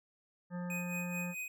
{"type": "harmonic tone", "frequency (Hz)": 177.1, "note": "F3", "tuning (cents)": 24, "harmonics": [1, 3, 5, 7, 9, 10], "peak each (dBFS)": [-37, -47, -51, -54, -56, -57], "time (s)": [0.5, 1.35], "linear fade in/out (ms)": 50}
{"type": "tone with tremolo", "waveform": "square", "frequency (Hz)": 2500, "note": "D#7", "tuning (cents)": 8, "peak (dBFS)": -38, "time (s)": [0.7, 1.48], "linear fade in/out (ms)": 2, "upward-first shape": "sine", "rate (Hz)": 4.6, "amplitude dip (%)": 65}
{"effects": []}